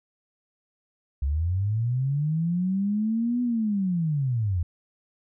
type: linear two-way sweep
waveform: sine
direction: up then down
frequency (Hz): 65.4 to 247.5 to 81.4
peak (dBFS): -22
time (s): 1.22-4.63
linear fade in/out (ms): 5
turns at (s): 3.42
effects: none